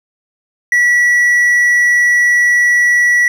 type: tone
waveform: triangle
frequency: 1943 Hz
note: B6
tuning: 29 cents flat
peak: -6 dBFS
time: 0.72-3.28 s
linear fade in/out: 2 ms
effects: none